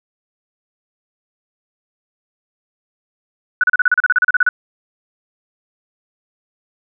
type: tone bursts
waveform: sine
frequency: 1480 Hz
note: F#6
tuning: in tune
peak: -9 dBFS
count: 15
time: 3.61-4.49 s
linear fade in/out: 2 ms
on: 26 ms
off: 35 ms
effects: none